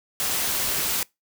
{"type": "noise", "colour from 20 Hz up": "white", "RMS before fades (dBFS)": -25, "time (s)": [0.2, 1.03], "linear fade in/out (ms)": 0, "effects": ["noise-tail reverb RT60 0.2 s tail -24 dB re dry"]}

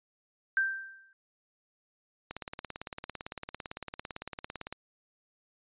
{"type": "tone with exponential decay", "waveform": "sine", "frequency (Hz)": 1568, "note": "G6", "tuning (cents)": 0, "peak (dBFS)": -22, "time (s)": [0.57, 1.13], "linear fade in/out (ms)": 1, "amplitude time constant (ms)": 120}
{"type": "click train", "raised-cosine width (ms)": 0.3, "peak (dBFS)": -22, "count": 44, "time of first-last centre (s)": [2.31, 4.726], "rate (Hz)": 17.8}
{"effects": ["resampled to 8000 Hz"]}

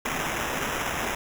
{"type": "noise with sample-and-hold", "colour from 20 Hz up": "violet", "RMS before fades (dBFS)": -29, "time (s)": [0.05, 1.15], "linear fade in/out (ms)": 5, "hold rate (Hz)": 4410, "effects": []}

